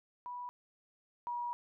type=tone pair in turn; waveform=sine; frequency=980 / 960.9 Hz; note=B5 / B5; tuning=-14 / -48 cents; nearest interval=unison; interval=34 cents; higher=first; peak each=-40 / -35 dBFS; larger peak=second; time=0.26-0.49 / 1.27-1.53 s; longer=second; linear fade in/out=0 ms; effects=none